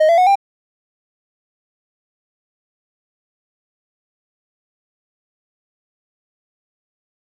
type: tone with pitch steps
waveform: triangle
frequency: 622.3 / 674.7 / 731.5 / 793.2 Hz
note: D#5 / E5 / F#5 / G5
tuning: 0 / +40 / -20 / +20 cents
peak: -7 dBFS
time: 0-0.356 s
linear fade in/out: 10 ms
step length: 89 ms
effects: none